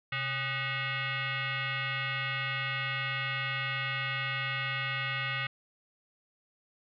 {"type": "tone with frequency modulation", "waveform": "sine", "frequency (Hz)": 130.81, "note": "C3", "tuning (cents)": 0, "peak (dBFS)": -30, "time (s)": [0.12, 5.47], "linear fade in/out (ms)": 5, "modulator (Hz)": 682, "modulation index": 4.1, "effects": []}